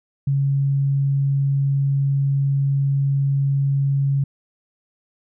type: tone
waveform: sine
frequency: 138.59 Hz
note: C#3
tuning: in tune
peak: -16 dBFS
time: 0.27-4.24 s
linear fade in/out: 5 ms
effects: none